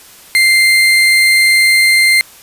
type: tone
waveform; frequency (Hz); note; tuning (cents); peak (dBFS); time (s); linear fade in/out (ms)
35% pulse; 2093; C7; 0; -5; 0.35-2.21; 0
effects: white hiss -39 dBFS RMS until 2.42 s + resampled to 32000 Hz